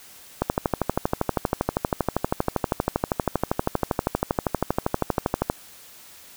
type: click train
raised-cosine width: 1 ms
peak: -6 dBFS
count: 65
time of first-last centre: 0.42-5.499 s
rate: 12.6 Hz
effects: white hiss -47 dBFS RMS until 6.36 s